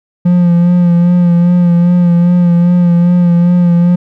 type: tone with vibrato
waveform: triangle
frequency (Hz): 174.61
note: F3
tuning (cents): 0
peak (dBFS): -3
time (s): 0.25-3.96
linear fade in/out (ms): 10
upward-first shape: sine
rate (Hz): 2.5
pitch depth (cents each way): 30
effects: none